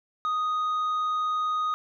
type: tone with tanh clipping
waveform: triangle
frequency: 1244.5 Hz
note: D#6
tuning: in tune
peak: -25 dBFS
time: 0.25-1.74 s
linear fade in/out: 0 ms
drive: 8 dB
effects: none